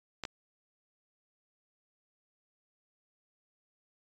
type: clicks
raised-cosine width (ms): 0.2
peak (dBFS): -19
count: 2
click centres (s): 0.237 / 0.252
effects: resampled to 16000 Hz